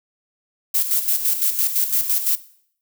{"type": "noise with tremolo", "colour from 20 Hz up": "violet", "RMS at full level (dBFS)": -18, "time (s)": [0.74, 2.36], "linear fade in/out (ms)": 10, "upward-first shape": "square", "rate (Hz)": 5.9, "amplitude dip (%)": 60, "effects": ["noise-tail reverb RT60 0.6 s tail -18 dB re dry"]}